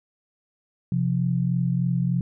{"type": "tone pair together", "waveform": "sine", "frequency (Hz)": [130.81, 174.11], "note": ["C3", "F3"], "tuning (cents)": [0, -5], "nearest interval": "perfect fourth", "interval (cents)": 495, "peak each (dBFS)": -23, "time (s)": [0.92, 2.21], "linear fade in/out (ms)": 2, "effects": []}